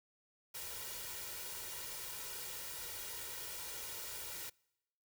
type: noise with comb filter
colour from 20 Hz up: white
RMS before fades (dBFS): -45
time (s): 0.54-4.5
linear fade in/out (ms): 10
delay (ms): 2.1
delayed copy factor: +0.65
effects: noise-tail reverb RT60 0.9 s tail -26 dB re dry